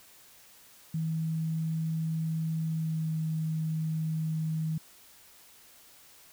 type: tone with pitch glide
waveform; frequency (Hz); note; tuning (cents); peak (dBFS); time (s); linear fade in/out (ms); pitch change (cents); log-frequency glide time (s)
sine; 160.7 to 158.67; E3 to D#3; -44 to +34; -28; 0.94-4.78; 5; -22; 2.66-3.19
effects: white hiss -56 dBFS RMS until 6.32 s